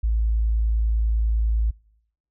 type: tone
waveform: sine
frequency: 55 Hz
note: A1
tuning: in tune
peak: -18 dBFS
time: 0.03-1.71 s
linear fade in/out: 10 ms
effects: noise-tail reverb RT60 0.8 s tail -26 dB re dry